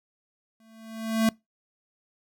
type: tone with exponential growth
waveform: square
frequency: 223 Hz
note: A3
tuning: 23 cents sharp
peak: -18 dBFS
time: 0.6-1.29 s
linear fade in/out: 2 ms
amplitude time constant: 150 ms
effects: noise-tail reverb RT60 0.2 s tail -24 dB re dry